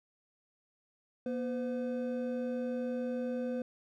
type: tone pair together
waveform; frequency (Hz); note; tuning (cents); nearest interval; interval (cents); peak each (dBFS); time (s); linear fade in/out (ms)
triangle; 240 / 508.9; B3 / C5; -49 / -48; octave + minor second; 1301; -33 / -34; 1.26-3.62; 2
effects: none